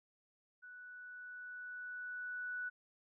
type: tone with level ramp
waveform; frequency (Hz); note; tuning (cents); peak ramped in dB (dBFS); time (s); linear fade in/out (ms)
sine; 1480; F#6; 0; -51 to -38; 0.62-2.7; 20
effects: none